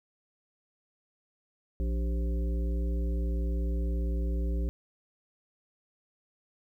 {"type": "harmonic tone with a mistuned harmonic", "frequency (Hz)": 58.6, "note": "A#1", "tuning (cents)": 10, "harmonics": [1, 3, 5, 7, 9], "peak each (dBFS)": [-27, -39, -42, -43, -47], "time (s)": [1.8, 4.69], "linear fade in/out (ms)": 0, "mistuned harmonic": 7, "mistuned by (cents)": -80, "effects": ["11-bit"]}